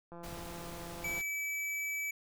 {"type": "click train", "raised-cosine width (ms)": 1, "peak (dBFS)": -35, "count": 183, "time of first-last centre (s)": [0.12, 1.184], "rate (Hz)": 171}
{"type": "noise", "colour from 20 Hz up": "pink", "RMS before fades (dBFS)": -47, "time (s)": [0.23, 1.22], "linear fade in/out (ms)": 10}
{"type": "tone", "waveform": "square", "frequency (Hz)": 2299, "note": "D7", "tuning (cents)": -37, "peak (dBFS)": -35, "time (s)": [1.04, 2.11], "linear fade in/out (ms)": 5}
{"effects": []}